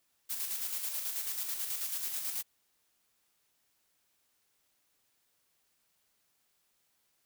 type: noise with tremolo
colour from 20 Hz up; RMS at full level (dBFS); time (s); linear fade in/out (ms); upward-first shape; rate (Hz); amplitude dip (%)
blue; -35; 0.29-2.43; 20; square; 9.2; 40
effects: white hiss -75 dBFS RMS until 7.25 s